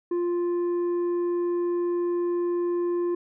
sine tone with tanh clipping, 349.2 Hz, F4, in tune, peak -24 dBFS, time 0.11-3.15 s, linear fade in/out 5 ms, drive 5 dB, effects none

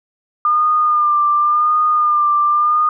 sine tone with vibrato, 1205 Hz, D6, 44 cents sharp, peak -11 dBFS, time 0.45-2.89 s, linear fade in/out 2 ms, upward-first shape sine, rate 0.91 Hz, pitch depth 34 cents each way, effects none

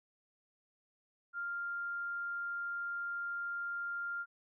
sine tone, 1396.9 Hz, F6, in tune, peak -36 dBFS, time 1.33-4.26 s, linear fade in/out 50 ms, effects none

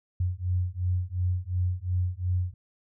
sine beating tone pair, 89.1 / 91.9 Hz, F2 / F#2, +35 / -11 cents, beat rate 2.8 Hz, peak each -28 dBFS, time 0.2-2.54 s, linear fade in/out 5 ms, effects none

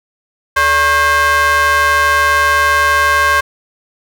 square ring-modulated tone, 253.2 Hz, B3, 43 cents sharp, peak -7 dBFS, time 0.56-3.41 s, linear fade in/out 10 ms, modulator 1340 Hz, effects none

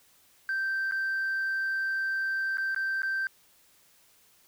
sine tone with dropouts, 1563 Hz, G6, 6 cents flat, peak -25 dBFS, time 0.49-3.27 s, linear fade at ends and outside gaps 1 ms, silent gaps 0.912-0.921 / 2.572-2.582 / 2.747-2.762 / 3.02-3.032 s, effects tanh soft clip ceiling -25 dBFS + white hiss -62 dBFS RMS until 4.47 s

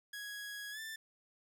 sawtooth tone with pitch glide, 1663 to 1772.1 Hz, G#6 to A6, +2 to +12 cents, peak -39 dBFS, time 0.13-0.96 s, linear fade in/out 5 ms, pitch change +110 cents, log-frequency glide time 0.71-0.8 s, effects 12-bit

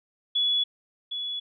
sine tone with echo, 3400 Hz, G#7, 40 cents sharp, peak -21 dBFS, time 0.35-0.64 s, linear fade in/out 10 ms, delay 760 ms, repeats 1, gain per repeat -8 dB, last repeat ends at 1.4 s, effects none

